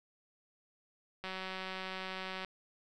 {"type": "click train", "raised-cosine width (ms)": 0.3, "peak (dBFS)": -25, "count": 228, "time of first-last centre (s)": [1.24, 2.447], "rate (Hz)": 188, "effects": []}